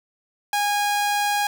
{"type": "tone", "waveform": "sawtooth", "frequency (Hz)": 821, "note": "G#5", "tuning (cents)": -20, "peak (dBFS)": -16, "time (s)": [0.53, 1.47], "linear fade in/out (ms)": 2, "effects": ["8-bit"]}